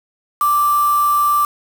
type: tone with quantisation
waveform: sine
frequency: 1174.7 Hz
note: D6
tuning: in tune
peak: -12 dBFS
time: 0.41-1.45 s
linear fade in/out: 2 ms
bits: 4
effects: none